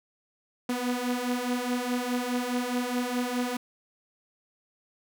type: beating tone pair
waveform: sawtooth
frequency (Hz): 243.7 / 248.5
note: B3 / B3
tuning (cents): -23 / +11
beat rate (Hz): 4.8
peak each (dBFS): -28 / -25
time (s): 0.69-3.57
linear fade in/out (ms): 5
effects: none